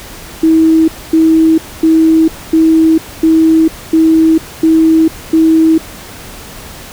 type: tone bursts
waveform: sine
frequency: 321.4 Hz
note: E4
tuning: 44 cents flat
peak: -4 dBFS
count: 8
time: 0.43-5.78 s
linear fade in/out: 5 ms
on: 450 ms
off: 250 ms
effects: pink hiss -30 dBFS RMS until 6.92 s